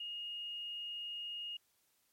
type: tone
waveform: sine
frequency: 2857 Hz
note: F7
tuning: 39 cents sharp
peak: -40 dBFS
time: 0-1.57 s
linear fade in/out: 5 ms
effects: white hiss -75 dBFS RMS until 2.12 s + MP3 64 kbps